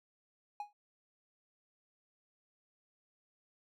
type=tone with exponential decay; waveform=triangle; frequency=828 Hz; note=G#5; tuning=5 cents flat; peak=-33 dBFS; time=0.6-0.73 s; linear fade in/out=2 ms; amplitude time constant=27 ms; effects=none